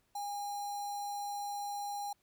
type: tone with notch filter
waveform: square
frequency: 815 Hz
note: G#5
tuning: 33 cents flat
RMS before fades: -39 dBFS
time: 0.15-2.13 s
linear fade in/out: 5 ms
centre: 2400 Hz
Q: 1.4
effects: pink hiss -75 dBFS RMS until 2.22 s